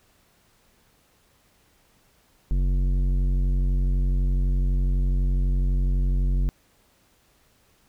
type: tone with tanh clipping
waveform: triangle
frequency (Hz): 46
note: F#1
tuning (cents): -9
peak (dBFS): -21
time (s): 2.51-6.49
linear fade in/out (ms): 0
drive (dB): 16
effects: pink hiss -62 dBFS RMS until 7.88 s